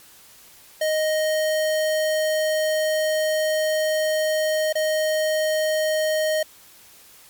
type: tone with dropouts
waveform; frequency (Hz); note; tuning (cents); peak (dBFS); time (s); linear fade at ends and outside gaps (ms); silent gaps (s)
square; 622.3; D#5; 0; -20; 0.81-6.43; 5; 4.727-4.753
effects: white hiss -49 dBFS RMS until 7.29 s + MP3 96 kbps